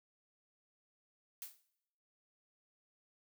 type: noise with exponential decay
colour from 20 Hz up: blue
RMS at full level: -42 dBFS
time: 1.42-1.62 s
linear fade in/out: 0 ms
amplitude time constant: 43 ms
effects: noise-tail reverb RT60 0.8 s tail -19 dB re dry